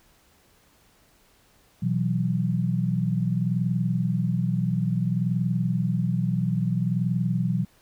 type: chord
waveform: sine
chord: B suspended fourth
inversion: none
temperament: just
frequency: 123.47 / 164.63 / 185.21 Hz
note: B2 / E3 / F#3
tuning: 0 / -2 / +2 cents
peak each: -26 dBFS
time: 1.82-7.65 s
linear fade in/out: 10 ms
effects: pink hiss -60 dBFS RMS until 7.81 s